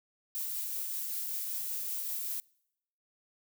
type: noise with tremolo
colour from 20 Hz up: violet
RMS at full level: -35 dBFS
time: 0.35-2.4 s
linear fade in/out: 0 ms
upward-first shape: triangle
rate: 5.2 Hz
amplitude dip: 25%
effects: noise-tail reverb RT60 0.8 s tail -26 dB re dry